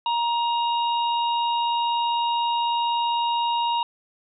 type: harmonic tone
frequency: 941 Hz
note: A#5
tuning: 16 cents sharp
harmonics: 1 / 3 / 4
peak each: -21 / -31 / -33 dBFS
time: 0.06-3.83 s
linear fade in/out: 2 ms
effects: none